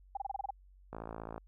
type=tone bursts; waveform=sine; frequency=796 Hz; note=G5; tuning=26 cents sharp; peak=-33 dBFS; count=8; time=0.15-0.507 s; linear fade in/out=5 ms; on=21 ms; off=27 ms
type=click train; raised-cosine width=1 ms; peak=-28 dBFS; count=26; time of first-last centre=0.93-1.38 s; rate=55.6 Hz
effects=added 47 Hz sine -57 dBFS peak until 1.47 s